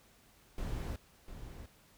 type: noise with echo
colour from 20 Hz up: brown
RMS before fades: -38 dBFS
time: 0.58-0.96 s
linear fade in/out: 2 ms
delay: 700 ms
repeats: 1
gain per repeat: -9 dB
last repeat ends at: 1.66 s
effects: pink hiss -64 dBFS RMS until 1.97 s